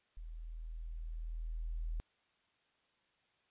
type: tone with level ramp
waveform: sine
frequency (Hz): 40.6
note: E1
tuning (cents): -26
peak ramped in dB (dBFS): -44 to -35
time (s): 0.17-2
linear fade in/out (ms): 0
effects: white hiss -75 dBFS RMS until 3.5 s + resampled to 8000 Hz